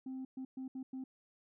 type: tone bursts at uneven times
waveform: sine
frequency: 261.6 Hz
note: C4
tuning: in tune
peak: -38 dBFS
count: 5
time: 0.06-0.25 / 0.37-0.45 / 0.57-0.68 / 0.75-0.83 / 0.93-1.04 s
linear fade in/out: 5 ms
effects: tanh soft clip ceiling -38 dBFS